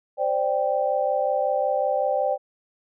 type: chord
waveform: sine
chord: C suspended second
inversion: none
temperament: just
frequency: 523.3 / 588.7 / 784.9 Hz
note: C5 / D5 / G5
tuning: 0 / +4 / +2 cents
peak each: -25 / -24 / -25 dBFS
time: 0.17-2.38 s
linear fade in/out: 50 ms
effects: none